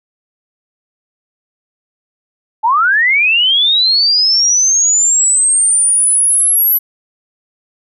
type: linear sweep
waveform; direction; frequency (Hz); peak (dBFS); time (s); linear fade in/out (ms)
sine; up; 839 to 11840; -8; 2.63-6.79; 20
effects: none